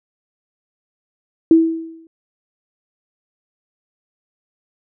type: tone with exponential decay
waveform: sine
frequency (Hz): 326.4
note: E4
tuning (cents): -17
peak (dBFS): -4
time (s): 1.51-2.07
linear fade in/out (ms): 2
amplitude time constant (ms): 120
effects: none